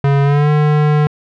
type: tone with pitch glide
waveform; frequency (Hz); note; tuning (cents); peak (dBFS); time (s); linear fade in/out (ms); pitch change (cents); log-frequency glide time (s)
square; 140 to 150.05; C#3 to D3; +18 to +38; -10; 0.04-1.07; 2; +120; 0.23-0.5
effects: low-pass 2000 Hz 12 dB/octave